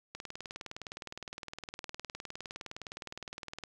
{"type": "click train", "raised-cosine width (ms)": 0.2, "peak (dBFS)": -24, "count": 69, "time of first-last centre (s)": [0.15, 3.637], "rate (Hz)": 19.5, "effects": []}